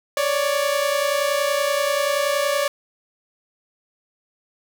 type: tone pair together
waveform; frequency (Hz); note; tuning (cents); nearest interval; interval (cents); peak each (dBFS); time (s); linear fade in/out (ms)
sawtooth; 556.8 / 587.3; C#5 / D5; +8 / 0; minor second; 92; -18; 0.17-2.68; 2
effects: none